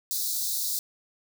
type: high-pass noise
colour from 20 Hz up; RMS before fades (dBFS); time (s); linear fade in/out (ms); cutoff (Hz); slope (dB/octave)
white; -29; 0.11-0.79; 0; 3700; 96
effects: none